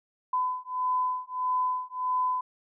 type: beating tone pair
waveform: sine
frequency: 1008 / 1009.6 Hz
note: B5 / B5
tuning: +35 / +38 cents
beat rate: 1.6 Hz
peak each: -29 dBFS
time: 0.33-2.41 s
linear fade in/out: 5 ms
effects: none